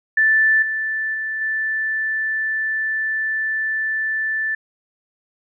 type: tone with level steps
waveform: sine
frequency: 1760 Hz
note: A6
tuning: in tune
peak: -12 / -20 / -22 / -19 dBFS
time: 0.17-4.55 s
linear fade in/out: 5 ms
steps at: 0.62 / 1.14 / 1.41 s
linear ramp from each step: 5 ms
effects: none